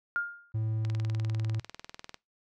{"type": "tone with exponential decay", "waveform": "sine", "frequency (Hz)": 1410, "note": "F6", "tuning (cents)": 16, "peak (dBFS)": -24, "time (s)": [0.16, 0.52], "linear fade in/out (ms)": 0, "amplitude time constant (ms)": 77}
{"type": "tone", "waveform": "triangle", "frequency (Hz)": 110, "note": "A2", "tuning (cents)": 0, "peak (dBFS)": -26, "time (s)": [0.54, 1.6], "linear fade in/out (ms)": 10}
{"type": "click train", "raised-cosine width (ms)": 0.2, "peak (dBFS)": -24, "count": 27, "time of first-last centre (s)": [0.85, 2.144], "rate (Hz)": 20.1}
{"effects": ["noise-tail reverb RT60 0.2 s tail -22 dB re dry"]}